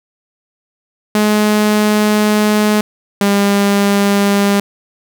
sawtooth tone pair in turn, 211.2 / 201 Hz, G#3 / G3, +29 / +44 cents, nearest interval minor second, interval 85 cents, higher first, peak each -6 dBFS, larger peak neither, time 1.15-2.81 / 3.21-4.6 s, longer first, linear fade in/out 2 ms, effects none

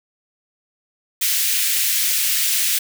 white high-pass noise, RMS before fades -19 dBFS, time 1.21-2.79 s, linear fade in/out 10 ms, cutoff 1900 Hz, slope 24 dB/octave, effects none

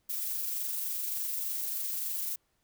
violet noise with amplitude modulation, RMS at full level -33 dBFS, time 0.09-2.36 s, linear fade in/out 10 ms, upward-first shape sine, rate 23.4 Hz, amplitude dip 25%, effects pink hiss -75 dBFS RMS until 2.63 s

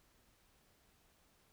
silence, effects pink hiss -71 dBFS RMS until 1.52 s

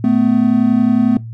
triangle tone pair together, 220.6 / 251.7 Hz, A3 / B3, +5 / +33 cents, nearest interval major second, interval 228 cents, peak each -11 dBFS, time 0.04-1.17 s, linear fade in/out 2 ms, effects noise-tail reverb RT60 0.2 s tail -20 dB re dry + added 114 Hz sine -26 dBFS peak until 1.33 s

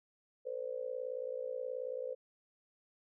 sine tone with amplitude modulation, 511 Hz, C5, 41 cents flat, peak -33 dBFS, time 0.45-2.15 s, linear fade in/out 20 ms, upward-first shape sine, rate 58.6 Hz, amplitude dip 90%, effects none

